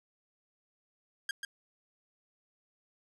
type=tone with echo; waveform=sawtooth; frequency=1612 Hz; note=G6; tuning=48 cents sharp; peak=-28 dBFS; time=1.29-1.31 s; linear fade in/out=2 ms; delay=140 ms; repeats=1; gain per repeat=-5 dB; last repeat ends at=1.45 s; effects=low-pass 10000 Hz 12 dB/octave